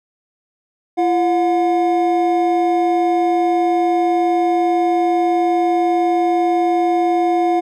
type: tone pair together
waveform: triangle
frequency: 340.3 / 722 Hz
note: F4 / F#5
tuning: -45 / -43 cents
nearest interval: octave + minor second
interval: 1302 cents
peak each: -14 dBFS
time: 0.97-7.61 s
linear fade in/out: 20 ms
effects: none